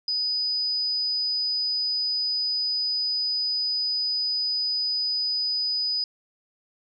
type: tone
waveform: sine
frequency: 4980 Hz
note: D#8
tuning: 1 cent sharp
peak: -23 dBFS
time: 0.08-6.04 s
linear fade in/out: 2 ms
effects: none